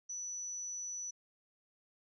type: tone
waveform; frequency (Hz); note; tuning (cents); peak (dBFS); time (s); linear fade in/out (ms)
sine; 5940; F#8; +6; -39; 0.09-1.11; 10
effects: none